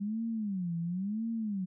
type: tone with vibrato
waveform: sine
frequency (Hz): 196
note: G3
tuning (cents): 0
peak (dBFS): -31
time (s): 0-1.66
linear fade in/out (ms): 20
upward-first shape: sine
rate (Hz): 0.96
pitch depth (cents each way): 270
effects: none